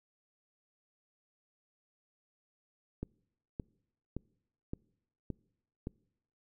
click train, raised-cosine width 3 ms, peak -24 dBFS, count 6, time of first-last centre 3.03-5.871 s, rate 1.76 Hz, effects noise-tail reverb RT60 0.8 s tail -26 dB re dry

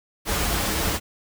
pink noise with comb filter, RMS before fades -24 dBFS, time 0.25-1 s, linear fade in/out 50 ms, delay 7.9 ms, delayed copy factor -0.5, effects none

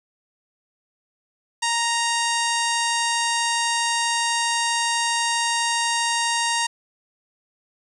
harmonic tone, 932.3 Hz, A#5, in tune, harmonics 1 / 2 / 3 / 4 / 5 / 6 / 7 / 8 / 9 / 10, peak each -24 / -27 / -29 / -30 / -31 / -32 / -32 / -33 / -34 / -34 dBFS, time 1.62-6.67 s, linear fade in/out 10 ms, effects 9-bit

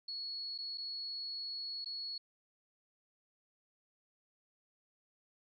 sine tone with dropouts, 4363 Hz, C#8, 28 cents flat, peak -39 dBFS, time 0.08-2.18 s, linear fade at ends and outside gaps 5 ms, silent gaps 0.579-0.585 / 0.775-0.78 / 1.846-1.858 s, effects none

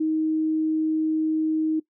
sine tone, 314.4 Hz, D#4, 18 cents sharp, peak -20 dBFS, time 0-1.8 s, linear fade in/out 10 ms, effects noise-tail reverb RT60 0.1 s tail -19 dB re dry

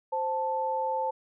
sine tone pair together, 523.3 / 880 Hz, C5 / A5, 0 / 0 cents, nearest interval major sixth, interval 900 cents, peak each -31 / -28 dBFS, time 0.12-1.11 s, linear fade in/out 10 ms, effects none

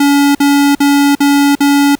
square tone bursts, 283.8 Hz, C#4, 41 cents sharp, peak -7 dBFS, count 5, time 0-1.954 s, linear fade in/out 5 ms, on 350 ms, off 51 ms, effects pink hiss -44 dBFS RMS until 1.99 s

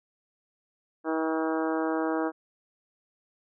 harmonic tone with a mistuned harmonic, 160 Hz, D#3, 49 cents sharp, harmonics 2 / 3 / 4 / 5 / 6 / 7 / 8 / 9 / 10, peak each -28 / -32 / -34 / -36 / -38 / -39 / -40 / -41 / -42 dBFS, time 1.04-2.32 s, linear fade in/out 50 ms, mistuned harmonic 9, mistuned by -24 cents, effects none

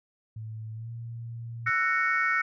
sine tone with pitch glide, 110 to 116.2 Hz, A2 to A#2, 0 to -5 cents, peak -35 dBFS, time 0.36-1.7 s, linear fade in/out 5 ms, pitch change +95 cents, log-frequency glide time 0.74-0.9 s
sine chord, F# dominant seventh, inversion third, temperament just, 1332 / 1480 / 1850 / 2220 Hz, E6 / F#6 / A#6 / C#7, +18 / 0 / -14 / +2 cents, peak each -28 dBFS, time 1.66-2.42 s, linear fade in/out 10 ms
effects tanh soft clip ceiling -14 dBFS

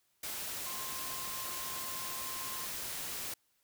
sine tone in noise, 1054 Hz, C6, 12 cents sharp, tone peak -46 dBFS, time 0.66-2.66 s, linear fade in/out 5 ms, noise white, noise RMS -40 dBFS, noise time 0.23-3.34 s, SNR -9 dB, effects white hiss -75 dBFS RMS until 3.63 s

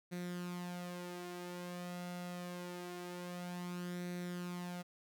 sawtooth tone with flanger, 177.3 Hz, F3, 26 cents sharp, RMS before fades -44 dBFS, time 0.11-4.83 s, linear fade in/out 20 ms, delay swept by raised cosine 0.49 to 4.19 ms, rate 0.25 Hz, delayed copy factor +0.55, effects none

